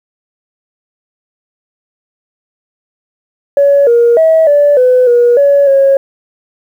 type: tone with pitch steps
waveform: sine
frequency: 564 / 472 / 644 / 580 / 504 / 480.5 / 565 / 547 Hz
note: C#5 / A#4 / E5 / D5 / B4 / B4 / C#5 / C#5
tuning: +30 / +22 / -41 / -22 / +35 / -48 / +33 / -23 cents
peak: -3 dBFS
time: 3.57-5.97 s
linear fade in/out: 2 ms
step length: 300 ms
effects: tanh soft clip ceiling 0 dBFS + 7-bit